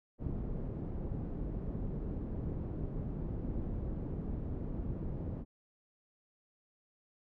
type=low-pass noise; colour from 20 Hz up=pink; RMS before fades=-38 dBFS; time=0.18-5.45 s; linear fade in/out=50 ms; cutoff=320 Hz; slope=12 dB/octave; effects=none